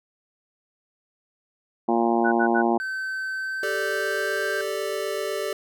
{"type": "harmonic tone", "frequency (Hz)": 116.54, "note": "A#2", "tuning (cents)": 0, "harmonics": [2, 3, 4, 5, 6, 7, 8, 9], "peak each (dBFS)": [-24, -23, -33, -32, -26, -26, -31, -36], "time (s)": [1.88, 2.78], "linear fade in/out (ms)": 10}
{"type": "tone bursts", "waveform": "sine", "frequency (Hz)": 1480, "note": "F#6", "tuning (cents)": 0, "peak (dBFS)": -22, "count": 3, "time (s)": [2.24, 2.624], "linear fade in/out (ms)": 20, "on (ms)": 82, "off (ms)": 69}
{"type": "tone with pitch glide", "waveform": "triangle", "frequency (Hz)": [1538, 1569.4], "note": ["G6", "G6"], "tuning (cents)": [-33, 2], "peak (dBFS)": -25, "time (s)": [2.8, 4.61], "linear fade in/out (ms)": 0, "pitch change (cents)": 35, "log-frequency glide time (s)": [3.32, 4.41]}
{"type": "chord", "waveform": "square", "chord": "G suspended second", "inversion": "none", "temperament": "equal", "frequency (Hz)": [392, 440, 587.3], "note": ["G4", "A4", "D5"], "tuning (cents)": [0, 0, 0], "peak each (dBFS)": -31, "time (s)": [3.63, 5.53], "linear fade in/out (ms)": 2}
{"effects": []}